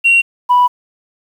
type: tone pair in turn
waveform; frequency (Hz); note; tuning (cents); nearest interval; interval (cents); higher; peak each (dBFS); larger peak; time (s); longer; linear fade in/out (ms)
sine; 2746 / 985; F7 / B5; -30 / -5; octave + tritone; 1775; first; -5; neither; 0.04-0.22 / 0.49-0.68; second; 20
effects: tanh soft clip ceiling -4 dBFS + 7-bit